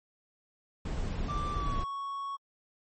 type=noise; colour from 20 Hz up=brown; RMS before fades=-33 dBFS; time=0.85-1.84 s; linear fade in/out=5 ms
type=tone with pitch glide; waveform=triangle; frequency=1174.7 to 1109.4 Hz; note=D6 to C#6; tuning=0 to +1 cents; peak=-32 dBFS; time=1.28-2.37 s; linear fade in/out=20 ms; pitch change=-99 cents; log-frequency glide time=1.53-1.81 s
effects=MP3 32 kbps